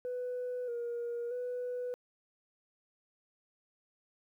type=tone with pitch steps; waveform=sine; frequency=496.7 / 474.3 / 494.4 Hz; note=B4 / A#4 / B4; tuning=+10 / +30 / +2 cents; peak=-33 dBFS; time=0.05-1.94 s; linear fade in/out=0 ms; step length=630 ms; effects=tanh soft clip ceiling -32 dBFS + 12-bit